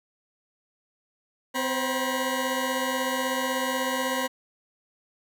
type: tone cluster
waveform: 20% pulse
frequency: 256.9 / 530 / 965 Hz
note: C4 / C5 / B5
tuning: -32 / +22 / -40 cents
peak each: -25 dBFS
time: 1.54-4.28 s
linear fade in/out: 20 ms
effects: none